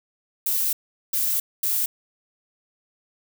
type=noise bursts at uneven times; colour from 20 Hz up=violet; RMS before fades=-23 dBFS; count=3; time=0.46-0.73 / 1.13-1.4 / 1.63-1.86 s; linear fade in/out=5 ms; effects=none